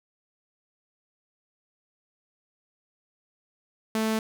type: tone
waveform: sawtooth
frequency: 220 Hz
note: A3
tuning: in tune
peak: -20 dBFS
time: 3.95-4.19 s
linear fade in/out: 2 ms
effects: none